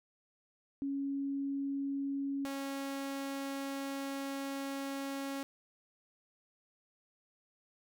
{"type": "tone pair in turn", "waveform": ["sine", "sawtooth"], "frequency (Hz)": [277.3, 274.9], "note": ["C#4", "C#4"], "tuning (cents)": [1, -14], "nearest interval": "unison", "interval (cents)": 15, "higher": "first", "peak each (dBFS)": [-33, -33], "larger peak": "neither", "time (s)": [[0.82, 2.45], [2.45, 5.43]], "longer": "second", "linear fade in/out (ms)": 0, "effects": []}